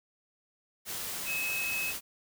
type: tone in noise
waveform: sine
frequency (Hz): 2575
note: E7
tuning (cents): -41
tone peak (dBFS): -31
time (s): 1.25-1.94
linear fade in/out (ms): 50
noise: white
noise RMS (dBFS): -37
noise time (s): 0.85-2.01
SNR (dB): +3
effects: none